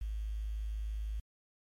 sine tone with quantisation, 53 Hz, G#1, 36 cents sharp, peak -34 dBFS, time 0.01-1.2 s, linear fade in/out 5 ms, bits 10, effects MP3 64 kbps

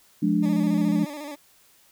sine chord, D diminished, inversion first, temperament just, 176.2 / 211.4 / 293.7 Hz, F3 / Ab3 / D4, +16 / +31 / 0 cents, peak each -24 / -23 / -23 dBFS, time 0.22-1.05 s, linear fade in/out 10 ms
20% pulse tone with vibrato, 293.7 Hz, D4, in tune, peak -29 dBFS, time 0.42-1.36 s, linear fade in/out 20 ms, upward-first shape square, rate 14 Hz, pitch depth 57 cents each way
effects white hiss -58 dBFS RMS until 1.91 s

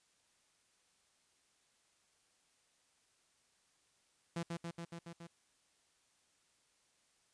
sawtooth tone with echo, 169 Hz, E3, 43 cents sharp, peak -33 dBFS, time 4.36-4.43 s, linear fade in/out 5 ms, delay 140 ms, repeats 6, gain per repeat -2 dB, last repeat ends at 5.27 s, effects white hiss -74 dBFS RMS until 7.33 s + resampled to 22050 Hz

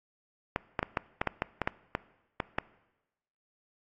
clicks, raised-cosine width 0.5 ms, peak -13 dBFS, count 12, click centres 0.561 / 0.792 / 0.829 / 0.972 / 1.215 / 1.273 / 1.421 / 1.617 / 1.675 / 1.951 / 2.402 / 2.585 s, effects noise-tail reverb RT60 1.0 s tail -20 dB re dry + AAC 32 kbps

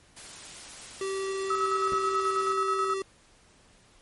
white noise, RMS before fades -44 dBFS, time 0.16-2.54 s, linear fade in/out 10 ms
square tone, 386.9 Hz, G4, 23 cents flat, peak -30 dBFS, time 1.01-3.02 s, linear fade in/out 2 ms
sine tone with tremolo, 1289 Hz, E6, 39 cents flat, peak -24 dBFS, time 1.5-2.94 s, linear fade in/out 5 ms, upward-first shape square, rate 9.3 Hz, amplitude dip 45%
clicks, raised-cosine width 2 ms, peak -26 dBFS, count 2, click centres 1.922 / 1.934 s
effects pink hiss -59 dBFS RMS until 4.01 s + MP3 48 kbps

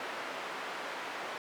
white band-pass noise, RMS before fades -40 dBFS, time 0-1.38 s, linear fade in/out 2 ms, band 350 to 1700 Hz, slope 12 dB/octave, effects none

